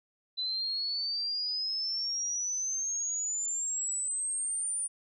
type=exponential sweep; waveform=sine; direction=up; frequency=4000 to 9397 Hz; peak=-30 dBFS; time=0.37-4.88 s; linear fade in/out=20 ms; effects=none